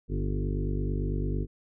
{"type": "harmonic tone with a mistuned harmonic", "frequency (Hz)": 49, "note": "G1", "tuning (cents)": 0, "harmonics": [1, 2, 3, 5, 6, 7, 8, 9], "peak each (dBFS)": [-29, -34, -34, -37, -41, -40, -41, -43], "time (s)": [0.08, 1.47], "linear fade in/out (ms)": 50, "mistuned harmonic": 7, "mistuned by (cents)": 23, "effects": []}